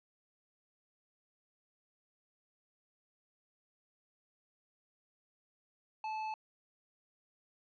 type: tone with hard clipping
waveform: sine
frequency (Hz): 870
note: A5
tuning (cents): -20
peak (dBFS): -38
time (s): 6.04-6.34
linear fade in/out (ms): 2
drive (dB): 10
effects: low-pass 4000 Hz 12 dB/octave